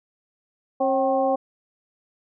harmonic tone with a mistuned harmonic, 269.3 Hz, C#4, 50 cents flat, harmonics 1 / 2 / 3 / 4, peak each -27 / -21 / -23 / -32 dBFS, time 0.8-1.36 s, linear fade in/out 10 ms, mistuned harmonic 3, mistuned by -71 cents, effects none

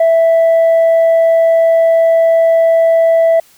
sine tone with tanh clipping, 659.3 Hz, E5, in tune, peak -7 dBFS, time 0-3.4 s, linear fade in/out 5 ms, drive 1 dB, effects white hiss -47 dBFS RMS until 3.57 s

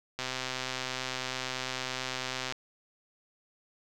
click train, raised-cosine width 0.2 ms, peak -16 dBFS, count 302, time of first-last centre 0.19-2.523 s, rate 129 Hz, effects none

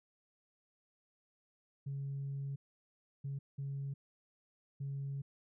sine tone bursts at uneven times, 138.59 Hz, C#3, in tune, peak -36 dBFS, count 4, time 1.86-2.56 / 3.24-3.39 / 3.58-3.94 / 4.8-5.22 s, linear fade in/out 10 ms, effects tanh soft clip ceiling -34 dBFS

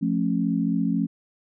sine chord, F augmented, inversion none, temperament just, 174.61 / 218.3 / 272.8 Hz, F3 / A3 / C#4, 0 / -13 / -28 cents, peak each -25 dBFS, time 0.01-1.07 s, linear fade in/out 20 ms, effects none

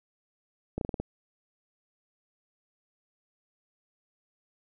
slowing click train, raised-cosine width 2 ms, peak -18 dBFS, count 6, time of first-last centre 0.78-1 s, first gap 32 ms, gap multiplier 1.16, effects none

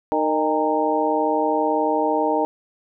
harmonic tone with a mistuned harmonic, 153.6 Hz, D#3, 22 cents flat, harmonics 2 / 3 / 4 / 5 / 6, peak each -24 / -24 / -24 / -24 / -24 dBFS, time 0.12-2.45 s, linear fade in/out 0 ms, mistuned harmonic 5, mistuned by +78 cents, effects none

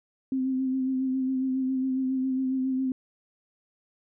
sine tone with vibrato, 261.6 Hz, C4, in tune, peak -24 dBFS, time 0.32-2.92 s, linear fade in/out 2 ms, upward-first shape sine, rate 7.3 Hz, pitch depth 26 cents each way, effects none

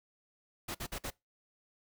pink noise bursts, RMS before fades -39 dBFS, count 4, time 0.68-1.105 s, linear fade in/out 10 ms, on 68 ms, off 51 ms, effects noise-tail reverb RT60 0.2 s tail -22 dB re dry

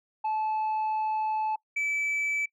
sine tone pair in turn, 867 / 2307 Hz, A5 / D7, -26 / -31 cents, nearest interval octave + perfect fourth, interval 1695 cents, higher second, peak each -23 dBFS, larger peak neither, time 0.24-1.56 / 1.76-2.46 s, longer first, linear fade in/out 10 ms, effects noise-tail reverb RT60 0.1 s tail -24 dB re dry + tanh soft clip ceiling -25 dBFS

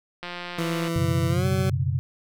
click train, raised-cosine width 0.3 ms, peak -18 dBFS, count 115, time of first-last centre 0.23-0.878 s, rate 176 Hz
20% pulse tone with pitch glide, 166.7 to 189.29 Hz, E3 to F#3, +20 to +40 cents, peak -20 dBFS, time 0.58-1.7 s, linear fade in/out 5 ms, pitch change +220 cents, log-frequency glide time 1.29-1.46 s
sine chord, F# suspended fourth, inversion none, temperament equal with one note detuned, 92.5 / 124.55 / 138.59 Hz, F#2 / B2 / C#3, 0 / +15 / 0 cents, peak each -26 dBFS, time 0.96-1.99 s, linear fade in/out 0 ms
effects none

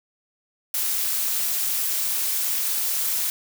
blue noise with amplitude modulation, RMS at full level -22 dBFS, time 0.74-3.3 s, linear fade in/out 2 ms, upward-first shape sine, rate 271 Hz, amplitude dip 50%, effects none

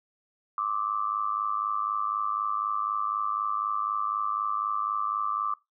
sine tone with amplitude modulation, 1173 Hz, D6, 2 cents flat, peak -22 dBFS, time 0.58-5.54 s, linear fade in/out 2 ms, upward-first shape sine, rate 104 Hz, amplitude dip 90%, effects noise-tail reverb RT60 0.2 s tail -21 dB re dry

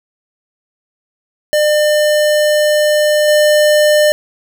square tone with level steps, 600 Hz, D5, 37 cents sharp, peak -10 / -8 dBFS, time 1.53-4.12 s, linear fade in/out 0 ms, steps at 3.28 s, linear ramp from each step 2 ms, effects none

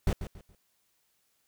brown noise with echo, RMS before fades -25 dBFS, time 0.07-0.13 s, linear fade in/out 2 ms, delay 140 ms, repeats 3, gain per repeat -11 dB, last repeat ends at 0.55 s, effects white hiss -73 dBFS RMS until 1.47 s

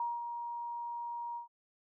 sine tone with ADSR envelope, 946 Hz, A#5, 25 cents sharp, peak -31 dBFS, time 0-1.48 s, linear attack 3 ms, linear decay 200 ms, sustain -6 dB, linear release 120 ms, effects none

